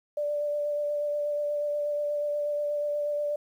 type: tone with vibrato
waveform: sine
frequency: 587.3 Hz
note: D5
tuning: in tune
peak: -26 dBFS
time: 0.17-3.36 s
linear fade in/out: 5 ms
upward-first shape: sine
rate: 8.3 Hz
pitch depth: 13 cents each way
effects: 10-bit